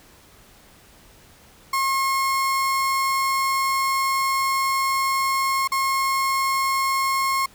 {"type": "tone with dropouts", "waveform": "35% pulse", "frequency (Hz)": 1078, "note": "C#6", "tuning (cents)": -49, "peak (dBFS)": -18, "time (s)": [1.73, 7.46], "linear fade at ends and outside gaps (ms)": 5, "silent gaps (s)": [5.676, 5.718], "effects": ["pink hiss -51 dBFS RMS until 7.54 s"]}